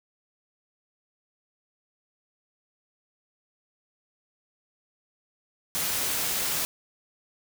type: noise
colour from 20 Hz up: white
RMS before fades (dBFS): -28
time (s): 5.75-6.65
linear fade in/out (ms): 0
effects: none